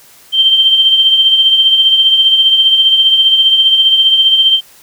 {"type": "tone with tremolo", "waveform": "sine", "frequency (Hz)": 3136, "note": "G7", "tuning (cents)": 0, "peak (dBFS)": -3, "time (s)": [0.32, 4.61], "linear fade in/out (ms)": 50, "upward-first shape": "triangle", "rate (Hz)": 15, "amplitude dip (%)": 55, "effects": ["white hiss -42 dBFS RMS until 4.82 s"]}